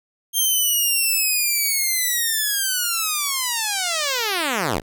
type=linear sweep; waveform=5% pulse; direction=down; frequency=3199 to 40.68 Hz; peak=-9 dBFS; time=0.33-4.82 s; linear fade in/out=50 ms; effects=none